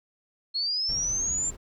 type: linear sweep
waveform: sine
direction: up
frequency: 4252 to 7350 Hz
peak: -25 dBFS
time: 0.54-1.51 s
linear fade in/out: 20 ms
type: noise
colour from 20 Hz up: brown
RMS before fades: -40 dBFS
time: 0.88-1.57 s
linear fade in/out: 20 ms
effects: none